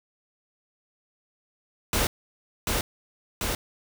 pink noise with echo, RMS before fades -24 dBFS, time 1.93-2.07 s, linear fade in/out 2 ms, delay 740 ms, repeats 2, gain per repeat -2 dB, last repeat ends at 3.55 s, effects none

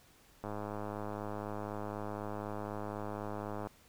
click train, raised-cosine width 1 ms, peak -26 dBFS, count 337, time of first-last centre 0.44-3.671 s, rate 104 Hz, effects pink hiss -63 dBFS RMS until 3.88 s

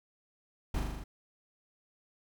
brown noise with echo, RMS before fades -31 dBFS, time 0.74-0.8 s, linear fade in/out 5 ms, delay 40 ms, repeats 6, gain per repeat -2 dB, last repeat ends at 1.04 s, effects none

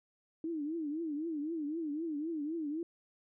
sine tone with vibrato, 311.3 Hz, D#4, 1 cent sharp, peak -34 dBFS, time 0.44-2.83 s, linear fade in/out 2 ms, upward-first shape triangle, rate 3.9 Hz, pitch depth 170 cents each way, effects none

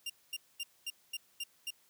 sawtooth tone bursts, 2794 Hz, F7, in tune, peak -33 dBFS, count 7, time 0.06-1.706 s, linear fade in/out 5 ms, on 38 ms, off 230 ms, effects white hiss -68 dBFS RMS until 1.89 s + high-pass 80 Hz 12 dB/octave

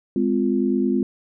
sine chord, F minor, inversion first, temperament equal with one note detuned, 207.7 / 257.4 / 349.2 Hz, Ab3 / C4 / F4, 0 / -28 / 0 cents, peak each -22 / -21 / -23 dBFS, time 0.16-1.03 s, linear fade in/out 2 ms, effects none

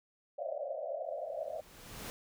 pink band-pass noise, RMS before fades -39 dBFS, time 0.38-1.61 s, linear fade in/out 10 ms, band 540 to 690 Hz, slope 96 dB/octave
pink noise with exponential growth, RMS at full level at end -42 dBFS, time 1.04-2.1 s, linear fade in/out 0 ms, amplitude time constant 230 ms
effects none

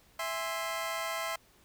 20% pulse chord, E augmented, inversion none, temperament equal with one note detuned, 659.3 / 822.5 / 1046.5 Hz, E5 / G#5 / B#5, 0 / -17 / 0 cents, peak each -31 / -37 / -32 dBFS, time 0.19-1.36 s, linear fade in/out 5 ms, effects pink hiss -63 dBFS RMS until 1.64 s

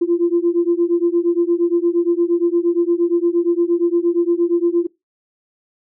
sine beating tone pair, 340 / 348.6 Hz, F4 / F4, -46 / -3 cents, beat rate 8.6 Hz, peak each -16 dBFS, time 0.01-4.87 s, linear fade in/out 10 ms, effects noise-tail reverb RT60 0.2 s tail -22 dB re dry + tanh soft clip ceiling -6 dBFS

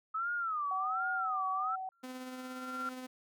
sine tone with vibrato, 1271 Hz, D#6, 36 cents sharp, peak -32 dBFS, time 0.14-1.76 s, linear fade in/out 10 ms, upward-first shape sine, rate 1.3 Hz, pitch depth 200 cents each way
sine tone, 755 Hz, F#5, 35 cents sharp, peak -37 dBFS, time 0.71-1.89 s, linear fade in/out 2 ms
sine tone with exponential growth, 1376 Hz, F6, 26 cents flat, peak -33 dBFS, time 1.92-2.89 s, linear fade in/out 1 ms, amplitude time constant 210 ms
sawtooth tone with tremolo, 255.4 Hz, C4, 42 cents flat, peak -37 dBFS, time 2.03-3.07 s, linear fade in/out 10 ms, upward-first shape sine, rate 17 Hz, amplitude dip 30%
effects none

